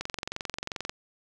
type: click train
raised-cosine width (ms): 0.2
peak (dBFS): -15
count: 21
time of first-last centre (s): 0.01-0.895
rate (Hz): 22.6
effects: none